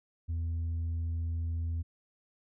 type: tone with tanh clipping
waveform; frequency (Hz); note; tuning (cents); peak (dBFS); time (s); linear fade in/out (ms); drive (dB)
sine; 82.9; E2; +10; -31; 0.28-1.83; 20; 2
effects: none